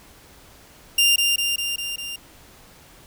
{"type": "tone with echo", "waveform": "sawtooth", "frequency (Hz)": 2794, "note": "F7", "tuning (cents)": 0, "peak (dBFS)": -11, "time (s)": [0.98, 1.16], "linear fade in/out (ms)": 5, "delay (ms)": 200, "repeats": 5, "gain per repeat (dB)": -3, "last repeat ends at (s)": 2.16, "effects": ["pink hiss -49 dBFS RMS until 3.06 s"]}